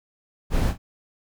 brown noise with echo, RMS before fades -21 dBFS, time 0.5-0.74 s, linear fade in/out 50 ms, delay 40 ms, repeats 1, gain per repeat -12 dB, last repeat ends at 0.78 s, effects none

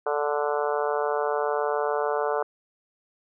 harmonic tone, 146.83 Hz, D3, in tune, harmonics 3 / 4 / 5 / 6 / 7 / 8 / 9 / 10, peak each -27 / -29 / -31 / -33 / -34 / -35 / -36 / -37 dBFS, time 0.06-2.43 s, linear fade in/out 5 ms, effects none

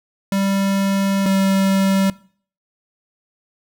square tone pair in turn, 196 / 193.75 Hz, G3 / G3, 0 / -20 cents, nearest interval unison, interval 20 cents, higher first, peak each -17 / -15 dBFS, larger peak second, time 0.32-1.26 / 1.26-2.1 s, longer first, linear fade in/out 2 ms, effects noise-tail reverb RT60 0.5 s tail -21 dB re dry

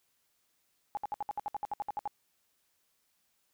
sine tone bursts, 830.6 Hz, G#5, in tune, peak -31 dBFS, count 14, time 0.95-2.076 s, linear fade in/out 0 ms, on 21 ms, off 64 ms, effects white hiss -75 dBFS RMS until 3.53 s

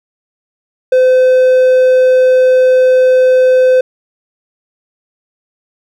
triangle tone, 512 Hz, C5, 38 cents flat, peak -3 dBFS, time 0.92-3.81 s, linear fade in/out 5 ms, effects none

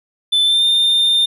triangle tone with pitch glide, 3520 to 3613 Hz, A7 to A7, 0 to +45 cents, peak -10 dBFS, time 0.32-1.26 s, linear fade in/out 10 ms, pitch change +45 cents, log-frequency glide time 0.44-0.63 s, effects none

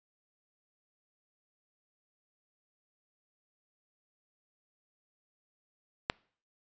click, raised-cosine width 0.3 ms, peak -11 dBFS, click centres 6.099 s, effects noise-tail reverb RT60 0.5 s tail -26 dB re dry + resampled to 16000 Hz

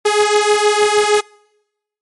sawtooth beating tone pair, 415.3 / 421.7 Hz, G#4 / G#4, 0 / +26 cents, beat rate 6.4 Hz, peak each -10 / -10 dBFS, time 0.05-1.21 s, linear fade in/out 10 ms, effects noise-tail reverb RT60 0.9 s tail -26 dB re dry + MP3 48 kbps

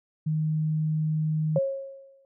sine tone, 155.56 Hz, D#3, in tune, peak -23 dBFS, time 0.26-1.59 s, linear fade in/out 10 ms
sine tone with exponential decay, 544 Hz, C#5, 33 cents flat, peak -19 dBFS, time 1.56-2.25 s, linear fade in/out 1 ms, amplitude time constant 150 ms
effects none

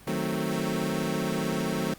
25% pulse chord, D# diminished seventh, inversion none, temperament equal, 155.56 / 185 / 220 / 261.6 Hz, D#3 / F#3 / A3 / C4, 0 / 0 / 0 / 0 cents, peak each -29 / -28 / -28 / -30 dBFS, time 0.07-1.94 s, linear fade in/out 5 ms, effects pink hiss -51 dBFS RMS until 1.98 s + Opus 32 kbps

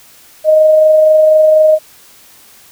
sine tone with amplitude modulation, 622.3 Hz, D#5, in tune, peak -3 dBFS, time 0.44-1.79 s, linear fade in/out 50 ms, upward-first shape sine, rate 24.1 Hz, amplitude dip 25%, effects white hiss -42 dBFS RMS until 2.71 s

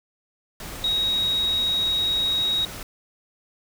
sine tone in noise, 3792 Hz, A#7, 29 cents sharp, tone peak -20 dBFS, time 0.84-2.65 s, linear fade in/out 2 ms, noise pink, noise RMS -36 dBFS, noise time 0.6-2.83 s, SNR +13 dB, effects none

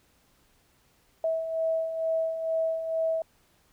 sine beating tone pair, 647 / 649.2 Hz, E5 / E5, -32 / -27 cents, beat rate 2.2 Hz, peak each -34 / -26 dBFS, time 1.24-3.22 s, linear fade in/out 2 ms, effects pink hiss -65 dBFS RMS until 3.72 s

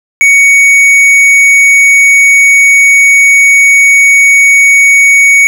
sine tone with tanh clipping, 2235 Hz, C#7, 14 cents sharp, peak -3 dBFS, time 0.21-5.47 s, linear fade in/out 0 ms, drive 10 dB, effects none

